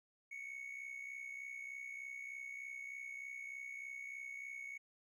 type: tone with amplitude modulation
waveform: triangle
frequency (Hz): 2217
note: C#7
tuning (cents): 0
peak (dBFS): -40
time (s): 0.31-4.78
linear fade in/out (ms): 10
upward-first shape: sine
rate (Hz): 63.3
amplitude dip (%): 65
effects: tanh soft clip ceiling -36 dBFS